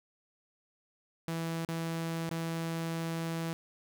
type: tone with dropouts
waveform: sawtooth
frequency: 164.81 Hz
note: E3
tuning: in tune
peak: -29 dBFS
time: 1.28-3.53 s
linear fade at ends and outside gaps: 0 ms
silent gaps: 1.649-1.688 / 2.291-2.312 s
effects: none